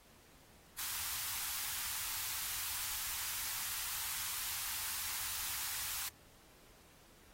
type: band-stop noise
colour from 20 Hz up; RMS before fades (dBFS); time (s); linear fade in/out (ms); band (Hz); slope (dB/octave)
white; -40; 0.78-6.09; 10; 110 to 820; 48
effects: pink hiss -63 dBFS RMS until 7.33 s + AAC 48 kbps